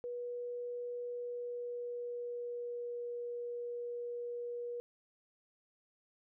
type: tone with pitch glide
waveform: sine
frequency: 485.3 to 480 Hz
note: B4 to B4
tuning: -30 to -49 cents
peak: -38 dBFS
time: 0.04-4.8 s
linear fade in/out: 0 ms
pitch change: -19 cents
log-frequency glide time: 1.05-3.03 s
effects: none